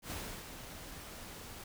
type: noise with ADSR envelope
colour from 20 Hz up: pink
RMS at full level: -41 dBFS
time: 0.02-1.64 s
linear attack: 86 ms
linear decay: 340 ms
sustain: -7 dB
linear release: 4 ms
effects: none